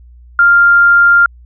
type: tone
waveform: sine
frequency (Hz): 1396.9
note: F6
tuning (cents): 0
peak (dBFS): -4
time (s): 0.39-1.26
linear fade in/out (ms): 2
effects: added 60 Hz sine -36 dBFS peak until 1.45 s